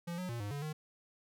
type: tone with pitch steps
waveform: square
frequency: 171.7 / 182.5 / 118.2 / 102.5 / 143.1 / 153.8 Hz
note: F3 / F#3 / A#2 / G#2 / D3 / D#3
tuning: -29 / -24 / +24 / -22 / -45 / -20 cents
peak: -38 dBFS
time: 0.07-0.73 s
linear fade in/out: 10 ms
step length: 110 ms
effects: none